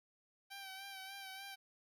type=tone with vibrato; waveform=10% pulse; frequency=777 Hz; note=G5; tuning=16 cents flat; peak=-39 dBFS; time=0.5-1.56 s; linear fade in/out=20 ms; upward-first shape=sine; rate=3.4 Hz; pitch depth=37 cents each way; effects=none